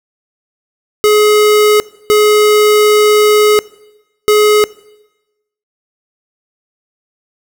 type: tone bursts at uneven times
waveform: square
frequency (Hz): 421.9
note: G#4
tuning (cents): +27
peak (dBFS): -6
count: 3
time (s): 1.04-1.8 / 2.1-3.59 / 4.28-4.64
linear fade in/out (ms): 0
effects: noise-tail reverb RT60 1.0 s tail -21 dB re dry